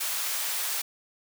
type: high-pass noise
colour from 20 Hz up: white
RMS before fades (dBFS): -30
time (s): 0-0.82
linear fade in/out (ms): 10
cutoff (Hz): 730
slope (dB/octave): 12
effects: none